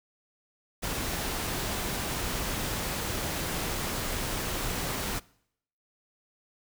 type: noise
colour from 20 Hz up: pink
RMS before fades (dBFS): -32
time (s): 0.82-5.2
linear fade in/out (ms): 20
effects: noise-tail reverb RT60 0.7 s tail -23 dB re dry